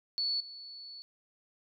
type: tone with level steps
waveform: sine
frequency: 4435 Hz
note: C#8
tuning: in tune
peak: -29 / -44 dBFS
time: 0.18-1.02 s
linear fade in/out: 0 ms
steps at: 0.4 s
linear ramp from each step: 5 ms
effects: none